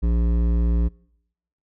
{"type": "tone with hard clipping", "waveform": "triangle", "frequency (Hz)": 57.9, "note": "A#1", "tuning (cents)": -11, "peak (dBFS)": -19, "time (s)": [0.02, 0.89], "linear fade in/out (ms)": 20, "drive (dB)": 16, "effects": ["noise-tail reverb RT60 0.8 s tail -26 dB re dry"]}